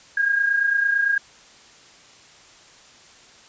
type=tone pair together; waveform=sine; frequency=1600 / 1628.9 Hz; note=G6 / G#6; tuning=+35 / -34 cents; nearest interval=unison; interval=31 cents; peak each=-25 / -18 dBFS; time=0.17-1.18 s; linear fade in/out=5 ms; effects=white hiss -49 dBFS RMS until 3.48 s + resampled to 16000 Hz